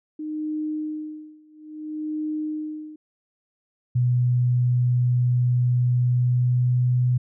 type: tone with tremolo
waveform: sine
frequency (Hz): 307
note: D#4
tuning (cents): -23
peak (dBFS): -24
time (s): 0.19-2.96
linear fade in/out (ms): 5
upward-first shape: sine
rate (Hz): 0.59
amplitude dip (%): 95
type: tone with pitch glide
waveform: sine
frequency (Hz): 123.47 to 124.54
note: B2 to B2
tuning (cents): 0 to +15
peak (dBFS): -17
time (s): 3.95-7.18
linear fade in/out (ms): 10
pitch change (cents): +15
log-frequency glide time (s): 6-6.97
effects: none